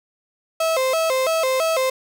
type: tone with vibrato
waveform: 35% pulse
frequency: 582 Hz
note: D5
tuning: 16 cents flat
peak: -16 dBFS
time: 0.6-1.9 s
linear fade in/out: 5 ms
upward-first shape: square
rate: 3 Hz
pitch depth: 190 cents each way
effects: none